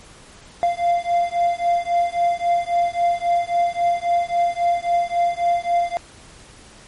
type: beating tone pair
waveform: triangle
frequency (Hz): 692 / 695.7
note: F5 / F5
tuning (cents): -16 / -7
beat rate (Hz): 3.7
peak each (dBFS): -18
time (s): 0.63-5.97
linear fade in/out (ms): 0
effects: pink hiss -45 dBFS RMS until 6.87 s + MP3 48 kbps